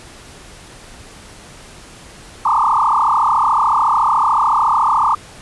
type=tone with frequency modulation; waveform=sine; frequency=1046.5 Hz; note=C6; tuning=in tune; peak=-11 dBFS; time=2.45-5.15 s; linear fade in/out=5 ms; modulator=33.8 Hz; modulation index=5.5; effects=pink hiss -39 dBFS RMS until 5.41 s + resampled to 24000 Hz

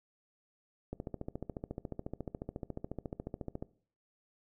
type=click train; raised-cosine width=2 ms; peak=-25 dBFS; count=39; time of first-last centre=0.93-3.625 s; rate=14.1 Hz; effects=noise-tail reverb RT60 0.5 s tail -20 dB re dry

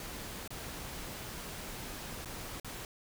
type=noise with dropouts; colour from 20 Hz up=pink; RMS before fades=-43 dBFS; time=0-2.85 s; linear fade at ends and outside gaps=1 ms; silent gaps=0.477-0.505 / 2.248-2.257 / 2.599-2.646 s; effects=none

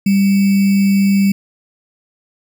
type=tone with sample-and-hold; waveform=sine; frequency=197.2 Hz; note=G3; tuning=11 cents sharp; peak=-9 dBFS; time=0.06-1.32 s; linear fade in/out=5 ms; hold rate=2450 Hz; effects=none

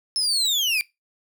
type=linear sweep; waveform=35% pulse; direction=down; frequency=5274 to 2328 Hz; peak=-18 dBFS; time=0.16-0.81 s; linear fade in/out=0 ms; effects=noise-tail reverb RT60 0.2 s tail -21 dB re dry

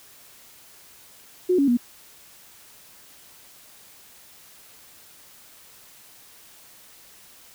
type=tone with pitch steps; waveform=sine; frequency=363.5 / 279.6 / 241.4 Hz; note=F#4 / C#4 / B3; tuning=-31 / +15 / -39 cents; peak=-16 dBFS; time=1.49-1.772 s; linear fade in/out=10 ms; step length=94 ms; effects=white hiss -50 dBFS RMS until 7.54 s

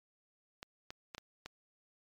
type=clicks; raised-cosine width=0.2 ms; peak=-26 dBFS; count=5; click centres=0.629 / 0.905 / 1.148 / 1.181 / 1.46 s; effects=MP3 96 kbps

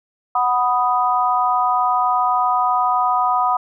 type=chord; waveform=sine; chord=B major; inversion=second; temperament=equal; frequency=740 / 987.8 / 1244.5 Hz; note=F#5 / B5 / D#6; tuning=0 / 0 / 0 cents; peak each=-19 dBFS; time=0.35-3.57 s; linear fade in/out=5 ms; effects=none

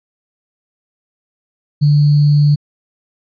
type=tone with sample-and-hold; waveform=sine; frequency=146.83 Hz; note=D3; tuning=in tune; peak=-7 dBFS; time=1.81-2.56 s; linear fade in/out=20 ms; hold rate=4410 Hz; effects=resampled to 11025 Hz

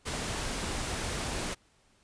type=noise; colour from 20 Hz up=pink; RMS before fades=-34 dBFS; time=0.05-1.55 s; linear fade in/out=20 ms; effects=pink hiss -66 dBFS RMS until 2.03 s + resampled to 22050 Hz

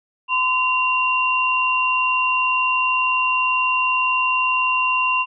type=tone pair together; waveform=sine; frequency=1023.3 / 2762 Hz; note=C6 / F7; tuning=-39 / -20 cents; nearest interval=octave + perfect fourth; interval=1719 cents; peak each=-19 dBFS; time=0.28-5.26 s; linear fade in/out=50 ms; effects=none

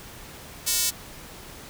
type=tone with high-pass filter; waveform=square; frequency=203.8 Hz; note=G#3; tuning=32 cents flat; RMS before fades=-24 dBFS; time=0.66-0.91 s; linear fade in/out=20 ms; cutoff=5700 Hz; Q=0.83; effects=pink hiss -43 dBFS RMS until 1.69 s

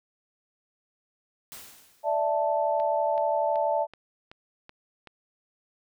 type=noise with exponential decay; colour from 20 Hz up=white; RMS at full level=-41 dBFS; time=1.52-2.35 s; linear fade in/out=0 ms; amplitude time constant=180 ms
type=chord; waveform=sine; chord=D suspended second; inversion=none; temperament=equal; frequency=587.3 / 659.3 / 880 Hz; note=D5 / E5 / A5; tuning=0 / 0 / 0 cents; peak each=-27 dBFS; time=2.03-3.87 s; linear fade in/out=50 ms
type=click train; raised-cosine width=0.3 ms; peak=-29 dBFS; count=7; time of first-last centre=2.8-5.073 s; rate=2.64 Hz
effects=none

